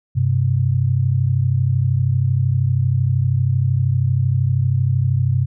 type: tone pair together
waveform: sine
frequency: 98 / 130.81 Hz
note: G2 / C3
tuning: 0 / 0 cents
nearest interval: perfect fourth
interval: 500 cents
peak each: -18 / -16 dBFS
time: 0.15-5.46 s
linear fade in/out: 20 ms
effects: none